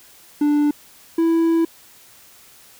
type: tone pair in turn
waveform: triangle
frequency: 294.1 / 330.1 Hz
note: D4 / E4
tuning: +3 / +2 cents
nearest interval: major second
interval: 199 cents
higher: second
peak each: -12 dBFS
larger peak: neither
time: 0.41-0.71 / 1.18-1.65 s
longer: second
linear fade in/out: 5 ms
effects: white hiss -48 dBFS RMS until 2.79 s